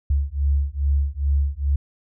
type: beating tone pair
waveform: sine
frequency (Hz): 69.3 / 71.7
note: C#2 / D2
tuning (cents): 0 / -41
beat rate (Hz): 2.4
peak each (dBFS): -21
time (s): 0.1-1.76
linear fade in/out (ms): 5
effects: none